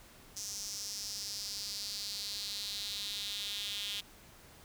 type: tone with high-pass filter sweep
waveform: sawtooth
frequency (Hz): 204.1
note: G#3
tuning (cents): -30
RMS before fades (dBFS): -40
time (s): 0.36-4.01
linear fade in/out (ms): 10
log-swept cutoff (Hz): 5900 to 3300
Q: 4.3
effects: pink hiss -57 dBFS RMS until 4.64 s